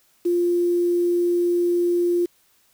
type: tone with quantisation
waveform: sine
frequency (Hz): 349.2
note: F4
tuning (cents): 0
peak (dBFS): -17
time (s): 0.25-2.26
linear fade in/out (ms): 10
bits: 7
effects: white hiss -61 dBFS RMS until 2.73 s